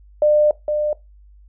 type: tone pair in turn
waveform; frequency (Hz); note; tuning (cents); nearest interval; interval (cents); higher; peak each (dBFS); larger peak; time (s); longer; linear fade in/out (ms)
sine; 600 / 600; D5 / D5; +37 / +37; unison; 0; neither; -11 / -17; first; 0.22-0.51 / 0.68-0.93; first; 2
effects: noise-tail reverb RT60 0.2 s tail -20 dB re dry + added 50 Hz sine -44 dBFS peak until 1.48 s